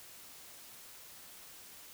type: silence
effects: white hiss -53 dBFS RMS until 1.93 s